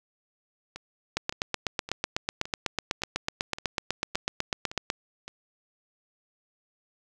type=two click trains; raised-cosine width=0.2 ms; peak=-21 / -9 dBFS; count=9 / 31; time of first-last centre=0.76-5.28 / 1.17-4.901 s; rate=1.77 / 8.04 Hz; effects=none